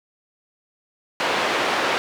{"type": "band-pass noise", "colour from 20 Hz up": "pink", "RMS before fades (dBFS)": -22, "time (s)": [1.2, 1.98], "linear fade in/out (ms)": 0, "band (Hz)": [450, 3100], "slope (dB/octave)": 12, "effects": []}